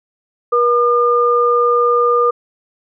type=tone pair together; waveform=sine; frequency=480 / 1208.2 Hz; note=B4 / D6; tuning=-49 / +49 cents; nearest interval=octave + major third; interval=1598 cents; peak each=-13 dBFS; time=0.52-2.31 s; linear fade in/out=10 ms; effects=none